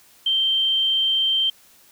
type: tone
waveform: sine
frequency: 3136 Hz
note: G7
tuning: in tune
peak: -17 dBFS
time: 0.26-1.5 s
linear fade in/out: 5 ms
effects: white hiss -53 dBFS RMS until 1.91 s